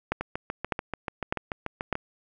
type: two click trains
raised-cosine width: 0.5 ms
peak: -15 / -10 dBFS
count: 13 / 4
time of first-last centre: 0.21-1.954 / 0.12-1.927 s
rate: 6.88 / 1.66 Hz
effects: none